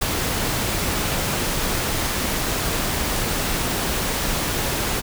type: noise with ADSR envelope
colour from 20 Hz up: pink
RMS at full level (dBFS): -19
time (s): 0.01-5.02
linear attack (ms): 14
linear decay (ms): 4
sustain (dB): -4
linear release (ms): 33
effects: none